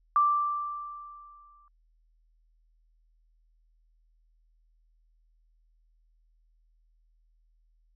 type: tone with exponential decay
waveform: sine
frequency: 1174.7 Hz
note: D6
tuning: in tune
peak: -18 dBFS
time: 0.16-1.68 s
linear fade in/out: 1 ms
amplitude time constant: 330 ms
effects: added 40 Hz sine -63 dBFS peak until 7.95 s